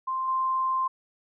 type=tone with level steps; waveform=sine; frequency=1046.5 Hz; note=C6; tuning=in tune; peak=-26 / -23 dBFS; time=0.07-0.88 s; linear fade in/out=10 ms; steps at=0.28 s; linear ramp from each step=2 ms; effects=none

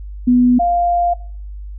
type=tone pair in turn; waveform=sine; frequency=246.9 / 698.3 Hz; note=B3 / F5; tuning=0 / 0 cents; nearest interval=octave + tritone; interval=1800 cents; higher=second; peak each=-8 / -12 dBFS; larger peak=first; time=0.27-0.59 / 0.59-1.14 s; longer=second; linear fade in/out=10 ms; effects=noise-tail reverb RT60 0.5 s tail -21 dB re dry + added 50 Hz sine -27 dBFS peak until 1.78 s

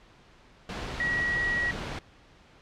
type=tone in noise; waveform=sine; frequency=1916 Hz; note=A#6; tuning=47 cents sharp; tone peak=-25 dBFS; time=1-1.71 s; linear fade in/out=2 ms; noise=pink; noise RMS=-35 dBFS; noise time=0.69-1.99 s; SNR=+7 dB; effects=pink hiss -56 dBFS RMS until 2.61 s + low-pass 4000 Hz 12 dB/octave

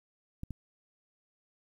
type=clicks; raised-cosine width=5 ms; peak=-26 dBFS; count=2; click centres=0.434 / 0.507 s; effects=10-bit

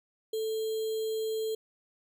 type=tone with sample-and-hold; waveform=sine; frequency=440 Hz; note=A4; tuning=in tune; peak=-29 dBFS; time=0.33-1.55 s; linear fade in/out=5 ms; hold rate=3675 Hz; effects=none

